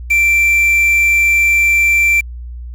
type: tone with quantisation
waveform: triangle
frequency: 2349 Hz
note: D7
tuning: in tune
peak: -7 dBFS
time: 0.1-2.21 s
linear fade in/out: 10 ms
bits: 5
effects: added 60 Hz sine -25 dBFS peak until 2.74 s